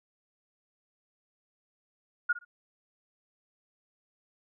sine tone with echo, 1432 Hz, F6, 43 cents sharp, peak -22 dBFS, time 2.29-2.33 s, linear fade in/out 10 ms, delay 60 ms, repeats 2, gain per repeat -15 dB, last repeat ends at 2.45 s, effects none

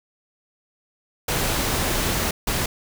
pink noise bursts at uneven times, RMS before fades -23 dBFS, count 2, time 1.28-2.31 / 2.47-2.66 s, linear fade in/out 5 ms, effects none

